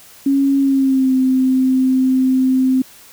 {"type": "tone with pitch glide", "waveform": "sine", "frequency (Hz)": [275.5, 260], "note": ["C#4", "C4"], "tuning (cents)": [-11, -11], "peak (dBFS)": -11, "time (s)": [0.26, 2.82], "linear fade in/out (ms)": 5, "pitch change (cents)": -100, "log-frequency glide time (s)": [0.59, 1.14], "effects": ["white hiss -43 dBFS RMS until 3.12 s"]}